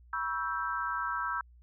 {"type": "chord", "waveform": "sine", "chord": "C# half-diminished seventh", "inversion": "third", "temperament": "equal with one note detuned", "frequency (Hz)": [970.8, 1108.7, 1318.5, 1568], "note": ["B5", "C#6", "E6", "G6"], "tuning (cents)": [-30, 0, 0, 0], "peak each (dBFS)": [-37, -39, -34, -36], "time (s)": [0.13, 1.41], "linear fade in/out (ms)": 2, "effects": ["added 60 Hz sine -54 dBFS peak until 1.62 s"]}